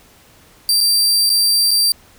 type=tone with dropouts; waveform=sawtooth; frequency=4699 Hz; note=D8; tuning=in tune; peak=-9 dBFS; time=0.69-1.92 s; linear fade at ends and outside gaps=1 ms; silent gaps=0.806-0.81 / 1.294-1.3 / 1.709-1.713 s; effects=pink hiss -48 dBFS RMS until 2.18 s